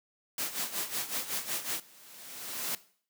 white noise with tremolo, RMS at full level -32 dBFS, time 0.38-1.8 s, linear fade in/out 2 ms, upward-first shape sine, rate 5.4 Hz, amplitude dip 75%
white noise with exponential growth, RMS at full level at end -32 dBFS, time 1.41-2.75 s, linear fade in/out 2 ms, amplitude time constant 290 ms
effects noise-tail reverb RT60 0.5 s tail -18 dB re dry + high-pass 150 Hz 12 dB/octave

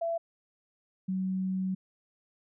sine tone pair in turn, 670 / 188.01 Hz, E5 / F#3, +28 / +28 cents, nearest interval octave + minor seventh, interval 2200 cents, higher first, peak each -28 dBFS, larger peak neither, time 0.01-0.18 / 1.08-1.75 s, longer second, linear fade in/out 10 ms, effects none

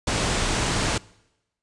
pink low-pass noise, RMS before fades -24 dBFS, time 0.07-0.98 s, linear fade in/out 5 ms, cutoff 9100 Hz, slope 48 dB/octave, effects noise-tail reverb RT60 0.9 s tail -23 dB re dry + resampled to 24000 Hz

